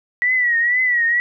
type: tone with vibrato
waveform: sine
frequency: 1939 Hz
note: B6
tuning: 32 cents flat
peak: -14 dBFS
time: 0.22-1.2 s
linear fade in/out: 0 ms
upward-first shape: triangle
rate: 2.1 Hz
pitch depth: 96 cents each way
effects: none